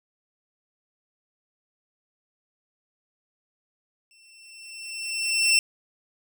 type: tone with exponential growth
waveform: 20% pulse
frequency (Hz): 2695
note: E7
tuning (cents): +38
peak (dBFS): -11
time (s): 4.11-5.59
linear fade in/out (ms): 1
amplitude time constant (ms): 320
effects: none